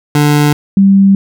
25% pulse / sine tone pair in turn, 147.5 / 195.79 Hz, D3 / G3, +8 / -2 cents, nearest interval perfect fourth, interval 490 cents, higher second, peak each -3 dBFS, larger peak neither, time 0.15-0.53 / 0.77-1.15 s, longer neither, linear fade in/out 2 ms, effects none

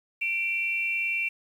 sine tone pair together, 2349 / 2719 Hz, D7 / F7, 0 / -47 cents, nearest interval minor third, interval 253 cents, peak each -27 / -29 dBFS, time 0.21-1.29 s, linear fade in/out 10 ms, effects 9-bit

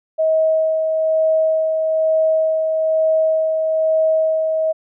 sine tone with tremolo, 636 Hz, D#5, 38 cents sharp, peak -12 dBFS, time 0.18-4.73 s, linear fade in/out 20 ms, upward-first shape sine, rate 1.1 Hz, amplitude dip 35%, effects none

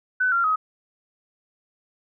sine tone with pitch steps, 1505 / 1380.1 / 1265.5 Hz, F#6 / F6 / D#6, +29 / -21 / +29 cents, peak -18 dBFS, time 0.2-0.56 s, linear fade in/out 10 ms, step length 120 ms, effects none

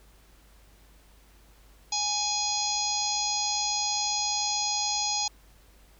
harmonic tone with a mistuned harmonic, 830.6 Hz, G#5, in tune, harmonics 1 / 3 / 4 / 5 / 6 / 7 / 8, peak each -32 / -40 / -37 / -34 / -32 / -39 / -30 dBFS, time 1.92-5.28 s, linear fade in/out 5 ms, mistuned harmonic 4, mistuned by +18 cents, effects added 50 Hz sine -55 dBFS peak until 5.99 s + pink hiss -60 dBFS RMS until 5.99 s

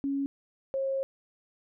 sine tone pair in turn, 277.2 / 539.2 Hz, C#4 / C#5, 0 / -48 cents, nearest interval octave, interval 1152 cents, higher second, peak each -27 dBFS, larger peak neither, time 0.04-0.26 / 0.74-1.03 s, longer second, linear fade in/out 0 ms, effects none

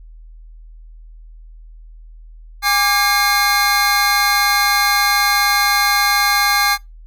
square tone cluster, 815 / 1179 / 1623 / 2139 / 4154 Hz, G#5 / D6 / G#6 / C7 / C8, -33 / +6 / -40 / +38 / -13 cents, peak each -20 dBFS, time 2.62-6.78 s, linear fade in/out 50 ms, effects noise-tail reverb RT60 0.2 s tail -24 dB re dry + added 40 Hz sine -36 dBFS peak until 7.06 s

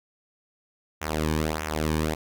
sawtooth tone with flanger, 77.78 Hz, D#2, in tune, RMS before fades -27 dBFS, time 1.01-2.15 s, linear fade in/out 10 ms, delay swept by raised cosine 0.22 to 1.52 ms, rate 1.6 Hz, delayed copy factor -0.8, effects none

